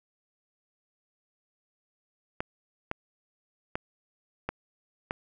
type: clicks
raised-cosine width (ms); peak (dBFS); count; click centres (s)
0.5; -15; 5; 2.405 / 2.914 / 3.755 / 4.49 / 5.109
effects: none